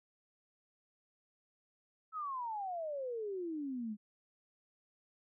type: exponential sweep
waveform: sine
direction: down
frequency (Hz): 1318.5 to 204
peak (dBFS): -37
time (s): 2.12-3.97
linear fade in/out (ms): 50
effects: none